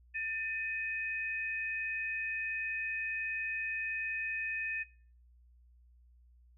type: tone pair together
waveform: sine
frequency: 1789.3 / 2515 Hz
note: A6 / D#7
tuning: +29 / +18 cents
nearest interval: tritone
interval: 589 cents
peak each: -37 / -36 dBFS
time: 0.14-4.84 s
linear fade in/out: 20 ms
effects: noise-tail reverb RT60 0.5 s tail -23 dB re dry + added 60 Hz sine -59 dBFS peak until 6.57 s